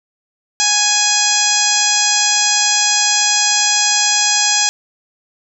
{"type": "harmonic tone with a mistuned harmonic", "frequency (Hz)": 830.6, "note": "G#5", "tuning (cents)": 0, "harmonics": [1, 2, 3, 4, 5, 6, 7, 8, 9], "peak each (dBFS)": [-22, -23, -22, -21, -23, -19, -19, -19, -20], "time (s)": [0.6, 4.69], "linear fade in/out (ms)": 0, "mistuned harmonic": 7, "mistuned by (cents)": 22, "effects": []}